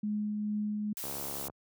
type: tone with tremolo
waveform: sine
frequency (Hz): 210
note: G#3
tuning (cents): +19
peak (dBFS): -29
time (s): 0.03-0.93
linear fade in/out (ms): 5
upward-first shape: triangle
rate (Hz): 2.3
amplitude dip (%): 25
type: noise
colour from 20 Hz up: blue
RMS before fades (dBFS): -39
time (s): 0.97-1.48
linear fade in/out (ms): 0
type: click train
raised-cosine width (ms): 1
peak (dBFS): -28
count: 33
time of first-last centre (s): 1.04-1.498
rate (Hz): 69.8
effects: high-pass 80 Hz 12 dB/octave